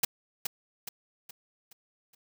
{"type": "noise with echo", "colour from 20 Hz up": "white", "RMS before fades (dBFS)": -24, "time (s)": [0.03, 0.05], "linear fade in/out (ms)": 5, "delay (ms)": 420, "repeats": 5, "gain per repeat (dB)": -7, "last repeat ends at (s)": 2.15, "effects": []}